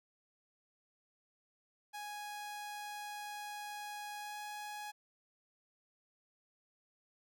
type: tone with pitch glide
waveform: sawtooth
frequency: 830.6 to 835.4 Hz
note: G#5 to G#5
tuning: 0 to +10 cents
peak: -39 dBFS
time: 1.93-4.92 s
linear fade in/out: 20 ms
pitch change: +10 cents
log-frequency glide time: 4.18-4.37 s
effects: none